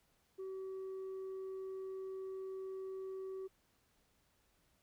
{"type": "tone", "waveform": "sine", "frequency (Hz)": 381.1, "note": "G4", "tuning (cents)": -49, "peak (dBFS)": -39, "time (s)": [0.38, 3.48], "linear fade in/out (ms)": 20, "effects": ["tanh soft clip ceiling -41 dBFS", "pink hiss -75 dBFS RMS until 4.82 s"]}